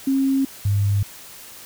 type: tone pair in turn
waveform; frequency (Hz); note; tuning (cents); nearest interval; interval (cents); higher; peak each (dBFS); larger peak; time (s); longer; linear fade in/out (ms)
sine; 270 / 100.9; C#4 / G#2; -45 / -49; octave + perfect fourth; 1704; first; -16; neither; 0.07-0.45 / 0.65-1.03; neither; 5
effects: white hiss -41 dBFS RMS until 1.65 s